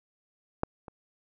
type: clicks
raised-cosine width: 1 ms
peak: -12 / -28 dBFS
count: 2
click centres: 0.634 / 0.882 s
effects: none